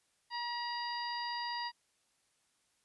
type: harmonic tone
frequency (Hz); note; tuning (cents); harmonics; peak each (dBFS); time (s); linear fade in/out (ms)
955; A#5; +42; 1 / 2 / 3 / 4 / 5; -38 / -43 / -49 / -50 / -42; 0.3-1.72; 50
effects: white hiss -75 dBFS RMS until 2.84 s + resampled to 24000 Hz